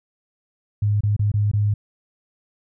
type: tone with dropouts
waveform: sine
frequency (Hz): 103.83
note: G#2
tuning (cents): 0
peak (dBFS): -16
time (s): 0.82-1.74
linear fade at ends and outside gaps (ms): 5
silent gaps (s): 1.008-1.034 / 1.165-1.193 / 1.317-1.339 / 1.515-1.534
effects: none